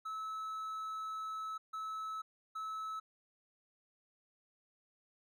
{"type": "tone bursts at uneven times", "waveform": "triangle", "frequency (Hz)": 1300, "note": "E6", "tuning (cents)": -24, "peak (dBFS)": -37, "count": 3, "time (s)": [[0.05, 1.58], [1.73, 2.22], [2.55, 3]], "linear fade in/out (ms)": 10, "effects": []}